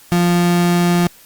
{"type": "tone", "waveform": "35% pulse", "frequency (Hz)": 174.61, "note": "F3", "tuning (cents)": 0, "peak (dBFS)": -10, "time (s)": [0.12, 1.07], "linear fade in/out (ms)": 0, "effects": ["white hiss -45 dBFS RMS until 1.25 s", "Opus 48 kbps"]}